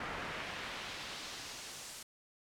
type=noise with band-pass filter sweep; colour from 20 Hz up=brown; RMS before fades=-44 dBFS; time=0-2.03 s; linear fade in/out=5 ms; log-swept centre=1600 to 8600 Hz; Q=1; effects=none